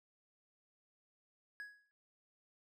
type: tone with exponential decay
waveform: triangle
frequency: 1669 Hz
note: G#6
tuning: 8 cents sharp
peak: -40 dBFS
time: 1.6-1.91 s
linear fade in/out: 0 ms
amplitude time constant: 66 ms
effects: none